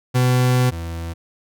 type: tone pair in turn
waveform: 40% pulse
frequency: 125.8 / 83.45 Hz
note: B2 / E2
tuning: +32 / +22 cents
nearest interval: perfect fifth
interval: 710 cents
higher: first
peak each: -13 / -25 dBFS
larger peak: first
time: 0.14-0.71 / 0.71-1.14 s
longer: first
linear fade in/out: 20 ms
effects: none